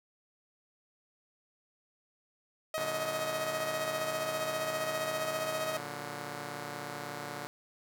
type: tone with tremolo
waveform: sawtooth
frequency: 631 Hz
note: D#5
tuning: 24 cents sharp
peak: -27 dBFS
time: 2.74-5.77 s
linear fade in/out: 2 ms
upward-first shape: sine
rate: 15 Hz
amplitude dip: 45%
type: chord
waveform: 5% pulse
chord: Bb augmented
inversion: none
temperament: just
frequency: 116.54 / 145.68 / 182.1 Hz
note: Bb2 / D3 / F#3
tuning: 0 / -14 / -27 cents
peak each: -34 / -30 / -35 dBFS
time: 2.78-7.47 s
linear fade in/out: 0 ms
effects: none